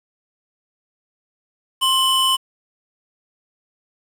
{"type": "tone pair together", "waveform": "square", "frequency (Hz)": [1057.1, 2990], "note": ["C6", "F#7"], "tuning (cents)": [17, 17], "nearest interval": "octave + tritone", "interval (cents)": 1800, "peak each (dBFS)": [-20, -17], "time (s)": [1.81, 2.37], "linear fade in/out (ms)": 20, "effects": ["resampled to 32000 Hz", "7-bit"]}